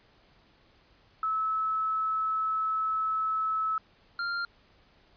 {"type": "tone pair in turn", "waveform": ["sine", "square"], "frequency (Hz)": [1300, 1392.7], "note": ["E6", "F6"], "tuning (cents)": [-24, -5], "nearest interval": "minor second", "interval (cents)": 119, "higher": "second", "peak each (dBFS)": [-26, -30], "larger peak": "first", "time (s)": [[1.23, 3.78], [4.19, 4.45]], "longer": "first", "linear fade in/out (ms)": 2, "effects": ["pink hiss -62 dBFS RMS until 5.16 s", "resampled to 11025 Hz"]}